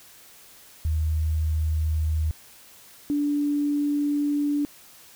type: tone pair in turn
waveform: sine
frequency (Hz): 78.4 / 290.7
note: D#2 / D4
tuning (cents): +14 / -18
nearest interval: octave + major seventh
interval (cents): 2268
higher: second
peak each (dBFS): -21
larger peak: neither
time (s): 0.85-2.31 / 3.1-4.65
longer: second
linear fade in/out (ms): 0
effects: white hiss -50 dBFS RMS until 5.15 s